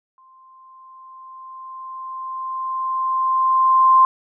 sine tone with exponential growth, 1046.5 Hz, C6, in tune, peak -8 dBFS, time 0.18-4.05 s, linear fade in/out 1 ms, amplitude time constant 840 ms, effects none

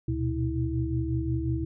sine tone cluster, 72.9 / 118.7 / 124.3 / 324.7 Hz, D2 / A#2 / B2 / E4, -12 / +32 / +12 / -26 cents, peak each -31 dBFS, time 0.08-1.65 s, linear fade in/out 5 ms, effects none

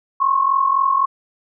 sine tone pair together, 1051.2 / 1095 Hz, C6 / C#6, +8 / -22 cents, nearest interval minor second, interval 70 cents, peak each -19 / -15 dBFS, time 0.2-1.06 s, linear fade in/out 10 ms, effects none

